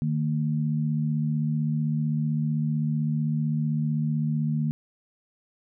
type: tone pair together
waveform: sine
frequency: 152 / 227.7 Hz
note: D#3 / A#3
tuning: -40 / -40 cents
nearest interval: perfect fifth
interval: 700 cents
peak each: -24 / -28 dBFS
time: 0.02-4.71 s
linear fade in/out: 0 ms
effects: none